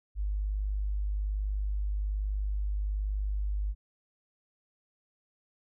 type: tone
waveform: sine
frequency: 50.6 Hz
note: G#1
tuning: 44 cents flat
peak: -28 dBFS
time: 0.15-3.75 s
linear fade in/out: 50 ms
effects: none